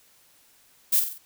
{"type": "noise with echo", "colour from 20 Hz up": "violet", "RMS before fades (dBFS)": -20, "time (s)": [0.92, 1], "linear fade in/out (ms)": 10, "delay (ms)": 46, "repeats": 4, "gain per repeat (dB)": -6, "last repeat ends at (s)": 1.184, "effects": ["white hiss -59 dBFS RMS until 1.25 s"]}